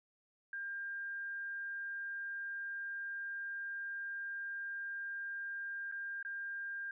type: tone with dropouts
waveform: sine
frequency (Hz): 1600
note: G6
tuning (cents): +35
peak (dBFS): -39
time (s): 0.53-6.91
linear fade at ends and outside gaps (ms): 2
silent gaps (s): 5.915-5.922 / 6.228-6.249
effects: none